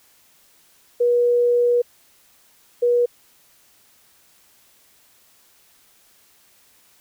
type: tone bursts at uneven times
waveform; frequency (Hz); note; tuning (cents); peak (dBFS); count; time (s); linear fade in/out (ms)
sine; 482.7; B4; -40; -14; 2; 1-1.82 / 2.82-3.06; 10
effects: white hiss -56 dBFS RMS until 7 s